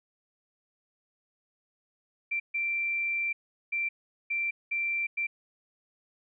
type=tone bursts at uneven times; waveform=sine; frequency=2353 Hz; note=D7; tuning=3 cents sharp; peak=-27 dBFS; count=6; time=2.31-2.4 / 2.54-3.33 / 3.72-3.89 / 4.3-4.51 / 4.71-5.07 / 5.17-5.27 s; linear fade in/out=10 ms; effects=none